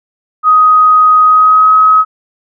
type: tone with pitch glide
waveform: sine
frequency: 1253 to 1273.4 Hz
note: D#6 to D#6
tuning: +12 to +40 cents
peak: -3 dBFS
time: 0.43-2.05 s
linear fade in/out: 50 ms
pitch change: +28 cents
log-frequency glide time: 1.24-1.73 s
effects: none